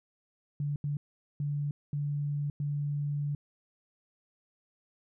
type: tone bursts at uneven times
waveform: sine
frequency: 145 Hz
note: D3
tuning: 22 cents flat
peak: -29 dBFS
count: 5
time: 0.6-0.76 / 0.84-0.97 / 1.4-1.71 / 1.93-2.5 / 2.6-3.35 s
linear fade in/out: 2 ms
effects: none